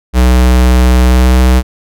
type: tone with pitch glide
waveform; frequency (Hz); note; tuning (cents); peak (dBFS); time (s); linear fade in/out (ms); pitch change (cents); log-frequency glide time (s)
square; 62.5 to 63.34; B1 to B1; +21 to +44; -5; 0.13-1.63; 50; +23; 1.07-1.37
effects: none